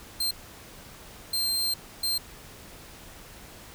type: tone bursts at uneven times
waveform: sawtooth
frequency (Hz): 4163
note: C8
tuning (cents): -10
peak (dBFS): -22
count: 3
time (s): 0.2-0.31 / 1.33-1.74 / 2.03-2.18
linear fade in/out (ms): 5
effects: pink hiss -47 dBFS RMS until 3.74 s